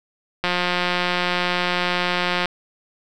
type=click train; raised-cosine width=0.3 ms; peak=-5 dBFS; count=360; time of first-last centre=0.44-2.457 s; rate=178 Hz; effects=none